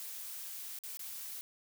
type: noise with dropouts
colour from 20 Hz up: blue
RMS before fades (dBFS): -44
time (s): 0-1.41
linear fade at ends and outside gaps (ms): 0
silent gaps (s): 0.788-0.837 / 0.971-0.993
effects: none